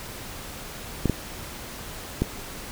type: clicks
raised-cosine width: 3 ms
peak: -8 dBFS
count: 3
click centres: 1.057 / 1.097 / 2.22 s
effects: pink hiss -38 dBFS RMS until 2.71 s